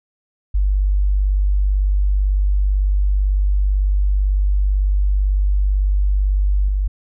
sine tone with level steps, 49 Hz, G1, in tune, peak -13 / -15 dBFS, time 0.54-6.88 s, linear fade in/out 10 ms, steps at 6.68 s, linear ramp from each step 2 ms, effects none

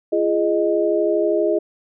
sine tone cluster, 341.5 / 414 / 620 Hz, F4 / G#4 / D#5, -39 / -5 / -6 cents, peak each -20 dBFS, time 0.12-1.59 s, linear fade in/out 10 ms, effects none

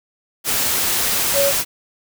sine tone in noise, 560 Hz, C#5, 18 cents sharp, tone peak -15 dBFS, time 1.33-1.53 s, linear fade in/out 50 ms, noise white, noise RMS -19 dBFS, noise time 0.44-1.65 s, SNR +1 dB, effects none

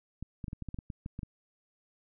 clicks, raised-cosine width 5 ms, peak -26 dBFS, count 12, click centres 0.226 / 0.442 / 0.482 / 0.531 / 0.623 / 0.687 / 0.744 / 0.788 / 0.902 / 1.061 / 1.191 / 1.232 s, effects none

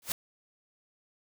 white noise with exponential growth, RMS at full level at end -26 dBFS, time 0.02-0.12 s, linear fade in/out 1 ms, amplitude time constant 21 ms, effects none

